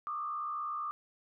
sine tone with frequency modulation, 1201 Hz, D6, 38 cents sharp, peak -34 dBFS, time 0.07-0.91 s, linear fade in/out 0 ms, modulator 68 Hz, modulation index 0.74, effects none

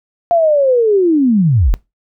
sine linear sweep, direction down, 698.5 to 32 Hz, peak -8 dBFS, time 0.31-1.74 s, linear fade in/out 0 ms, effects noise-tail reverb RT60 0.2 s tail -21 dB re dry

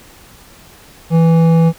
triangle tone with hard clipping, 164.81 Hz, E3, in tune, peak -9 dBFS, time 1.1-1.73 s, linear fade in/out 50 ms, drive 14 dB, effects pink hiss -42 dBFS RMS until 1.78 s

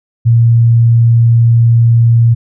sine tone, 116.54 Hz, A#2, in tune, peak -4 dBFS, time 0.25-2.35 s, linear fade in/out 20 ms, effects none

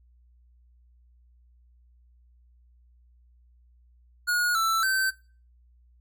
square tone with pitch steps, 1444 / 1329 / 1544 Hz, F#6 / E6 / G6, -43 / +14 / -27 cents, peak -23 dBFS, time 4.27-5.11 s, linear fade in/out 20 ms, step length 280 ms, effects noise-tail reverb RT60 0.4 s tail -21 dB re dry + added 60 Hz sine -56 dBFS peak until 6 s

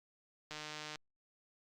click train, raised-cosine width 0.2 ms, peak -27 dBFS, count 69, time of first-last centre 0.51-0.957 s, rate 152 Hz, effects Opus 48 kbps

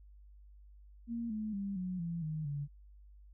sine tone with pitch steps, 233.3 / 215.2 / 198.46 / 183.04 / 168.82 / 155.71 / 143.61 Hz, A#3 / A3 / G3 / F#3 / E3 / D#3 / D3, +2 / -38 / +22 / -18 / +42 / +2 / -38 cents, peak -35 dBFS, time 1.07-2.68 s, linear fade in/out 50 ms, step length 230 ms, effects added 50 Hz sine -54 dBFS peak until 3.33 s

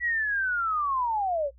sine linear sweep, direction down, 1956 to 530 Hz, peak -24 dBFS, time 0-1.51 s, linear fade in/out 50 ms, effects noise-tail reverb RT60 0.1 s tail -23 dB re dry + added 60 Hz sine -51 dBFS peak until 1.58 s

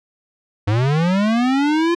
square linear sweep, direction up, 98.3 to 348.3 Hz, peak -15 dBFS, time 0.67-1.95 s, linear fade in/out 10 ms, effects low-pass 4000 Hz 12 dB/octave

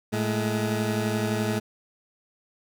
20% pulse tone pair together, 111.74 / 211.8 Hz, A2 / G#3, +27 / +34 cents, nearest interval major seventh, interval 1107 cents, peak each -22 / -22 dBFS, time 0.12-1.6 s, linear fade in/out 20 ms, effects none

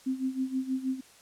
sine tone with tremolo, 261.6 Hz, C4, in tune, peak -25 dBFS, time 0.06-1.01 s, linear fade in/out 10 ms, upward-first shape sine, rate 6.3 Hz, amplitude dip 80%, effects white hiss -56 dBFS RMS until 1.21 s + low-pass 10000 Hz 12 dB/octave

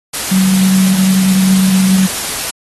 sine tone in noise, 189.3 Hz, F#3, 40 cents sharp, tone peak -8 dBFS, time 0.31-2.07 s, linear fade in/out 10 ms, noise white, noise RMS -19 dBFS, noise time 0.13-2.51 s, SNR +8 dB, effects AAC 32 kbps

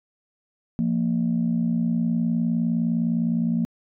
sine tone pair together, 172.23 / 231.9 Hz, F3 / A#3, -24 / -9 cents, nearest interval perfect fourth, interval 515 cents, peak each -23 / -21 dBFS, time 0.79-3.65 s, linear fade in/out 0 ms, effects tanh soft clip ceiling -14 dBFS

